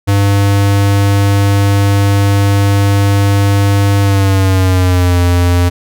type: tone with pitch glide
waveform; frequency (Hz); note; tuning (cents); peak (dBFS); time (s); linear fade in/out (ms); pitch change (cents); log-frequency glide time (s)
square; 100 to 88.07; G2 to F2; +35 to +15; -8; 0.07-5.7; 20; -220; 4.01-5.19
effects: none